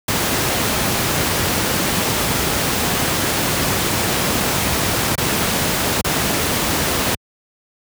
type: noise with dropouts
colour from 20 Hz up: pink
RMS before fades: -18 dBFS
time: 0.08-7.15 s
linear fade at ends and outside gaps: 5 ms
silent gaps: 5.155-5.178 / 6.013-6.044 s
effects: high-pass 80 Hz 12 dB/octave